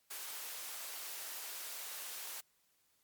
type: high-pass noise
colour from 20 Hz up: white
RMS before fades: -45 dBFS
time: 0.1-2.41 s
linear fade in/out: 10 ms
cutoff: 530 Hz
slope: 12 dB/octave
effects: white hiss -75 dBFS RMS until 3.03 s + Opus 48 kbps